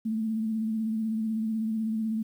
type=tone with vibrato; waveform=sine; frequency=220.6 Hz; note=A3; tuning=5 cents sharp; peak=-26 dBFS; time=0.05-2.23 s; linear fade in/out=10 ms; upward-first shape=sine; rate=16 Hz; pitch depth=36 cents each way; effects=10-bit